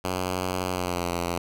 5% pulse tone with pitch glide, 91.8 to 86.7 Hz, F#2 to F2, -13 to -12 cents, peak -15 dBFS, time 0.04-1.38 s, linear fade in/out 5 ms, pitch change -99 cents, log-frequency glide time 0.67-1.11 s, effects none

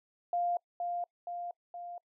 sine tone with echo, 700 Hz, F5, 4 cents sharp, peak -28 dBFS, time 0.33-0.57 s, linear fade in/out 2 ms, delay 470 ms, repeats 3, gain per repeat -4 dB, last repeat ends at 1.98 s, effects noise-tail reverb RT60 0.1 s tail -26 dB re dry

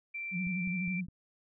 sine tone, 2349 Hz, D7, in tune, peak -36 dBFS, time 0.14-1.01 s, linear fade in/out 10 ms
sine tone with vibrato, 181.4 Hz, F#3, 34 cents flat, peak -32 dBFS, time 0.31-1.07 s, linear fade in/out 50 ms, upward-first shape sine, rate 12 Hz, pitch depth 80 cents each way
click train, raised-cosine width 5 ms, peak -37 dBFS, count 4, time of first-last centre 0.47-1.085 s, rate 4.88 Hz
effects none

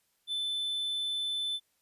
triangle tone, 3520 Hz, A7, in tune, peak -29 dBFS, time 0.27-1.6 s, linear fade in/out 50 ms, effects white hiss -74 dBFS RMS until 1.81 s + resampled to 32000 Hz

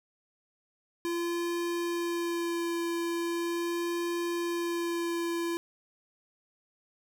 square tone with vibrato, 341.6 Hz, F4, 38 cents flat, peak -30 dBFS, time 1.05-5.57 s, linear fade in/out 0 ms, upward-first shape sine, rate 0.4 Hz, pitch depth 12 cents each way, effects none

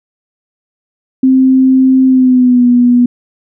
sine tone with pitch glide, 261.6 to 244.1 Hz, C4 to B3, 0 to -20 cents, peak -4 dBFS, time 1.23-3.06 s, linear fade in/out 5 ms, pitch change -120 cents, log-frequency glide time 2.06-2.66 s, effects none

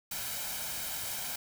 white noise with comb filter, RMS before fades -37 dBFS, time 0.11-1.36 s, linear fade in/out 5 ms, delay 1.3 ms, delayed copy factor +0.55, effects none

